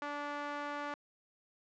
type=tone with band-pass filter; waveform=sawtooth; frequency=290.5 Hz; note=D4; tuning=19 cents flat; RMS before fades=-40 dBFS; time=0.02-0.94 s; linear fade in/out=0 ms; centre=1200 Hz; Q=1.3; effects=resampled to 16000 Hz + 11-bit